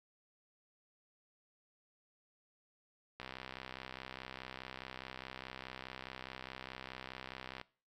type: click train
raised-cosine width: 0.3 ms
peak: -28 dBFS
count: 287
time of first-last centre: 3.2-7.614 s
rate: 64.8 Hz
effects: noise-tail reverb RT60 0.4 s tail -21 dB re dry